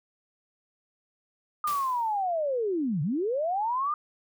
sine linear two-way sweep, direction down then up, 1229 to 134.2 to 1229 Hz, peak -25 dBFS, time 1.64-3.94 s, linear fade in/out 2 ms, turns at 3.02 s
white noise with exponential decay, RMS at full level -36 dBFS, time 1.67-2.23 s, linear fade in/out 5 ms, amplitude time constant 120 ms
effects none

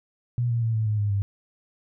sine tone with pitch steps, 121 / 117.22 / 113.55 / 110 / 106.56 / 103.23 / 100 Hz, B2 / A#2 / A#2 / A2 / G#2 / G#2 / G2, -35 / +10 / -45 / 0 / +45 / -10 / +35 cents, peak -21 dBFS, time 0.38-1.22 s, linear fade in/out 0 ms, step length 120 ms, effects none

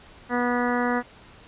harmonic tone, 244 Hz, B3, 21 cents flat, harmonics 1 / 2 / 3 / 4 / 5 / 6 / 7 / 8, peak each -25 / -28 / -30 / -31 / -32 / -33 / -33 / -34 dBFS, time 0.29-1.03 s, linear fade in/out 50 ms, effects pink hiss -49 dBFS RMS until 1.47 s + resampled to 8000 Hz

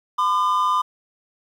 triangle tone pair together, 1014 / 1205.9 Hz, B5 / D6, +45 / +45 cents, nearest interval minor third, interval 300 cents, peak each -18 dBFS, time 0.18-0.82 s, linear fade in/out 10 ms, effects 9-bit

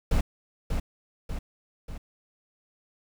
brown noise with echo, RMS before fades -22 dBFS, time 0.11-0.21 s, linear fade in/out 5 ms, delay 590 ms, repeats 3, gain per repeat -5 dB, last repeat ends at 1.98 s, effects none

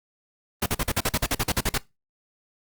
pink noise bursts, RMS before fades -23 dBFS, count 14, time 0.62-1.779 s, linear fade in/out 5 ms, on 41 ms, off 45 ms, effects noise-tail reverb RT60 0.2 s tail -21 dB re dry + Opus 32 kbps

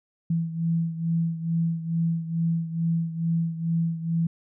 sine beating tone pair, 165.3 / 167.6 Hz, E3 / E3, +5 / +29 cents, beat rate 2.3 Hz, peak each -24 / -29 dBFS, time 0.3-4.27 s, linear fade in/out 5 ms, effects none

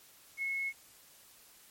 sine tone with quantisation, 2182 Hz, C#7, 28 cents flat, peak -32 dBFS, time 0.37-0.73 s, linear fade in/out 50 ms, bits 10, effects white hiss -59 dBFS RMS until 1.7 s + MP3 64 kbps

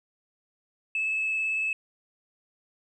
sine tone with vibrato, 2604 Hz, E7, 22 cents flat, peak -24 dBFS, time 0.95-1.73 s, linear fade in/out 2 ms, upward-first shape triangle, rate 18 Hz, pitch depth 17 cents each way, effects tanh soft clip ceiling -21 dBFS

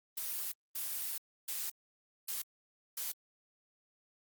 blue noise bursts at uneven times, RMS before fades -38 dBFS, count 5, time 0.17-0.52 / 0.75-1.18 / 1.48-1.7 / 2.28-2.42 / 2.97-3.12 s, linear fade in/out 5 ms, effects Opus 24 kbps

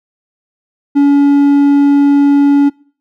triangle tone, 283.6 Hz, C#4, 40 cents sharp, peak -3 dBFS, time 0.95-2.7 s, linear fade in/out 20 ms, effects noise-tail reverb RT60 0.5 s tail -25 dB re dry

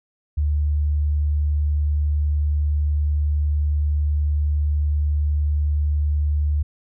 sine tone, 74.1 Hz, D2, 16 cents sharp, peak -17 dBFS, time 0.37-6.63 s, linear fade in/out 10 ms, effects none

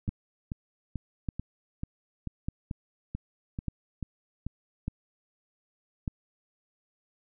two click trains, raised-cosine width 5 ms, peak -21 / -18 dBFS, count 11 / 6, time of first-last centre 0.08-4.466 / 0.09-6.078 s, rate 2.28 / 0.835 Hz, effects none

